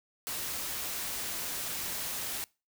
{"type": "noise", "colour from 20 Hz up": "white", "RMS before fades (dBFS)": -36, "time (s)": [0.27, 2.44], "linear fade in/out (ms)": 0, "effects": ["noise-tail reverb RT60 0.3 s tail -24 dB re dry"]}